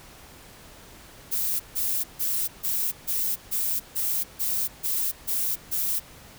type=noise bursts; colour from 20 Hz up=violet; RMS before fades=-26 dBFS; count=11; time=1.31-6 s; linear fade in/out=20 ms; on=290 ms; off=150 ms; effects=pink hiss -48 dBFS RMS until 6.38 s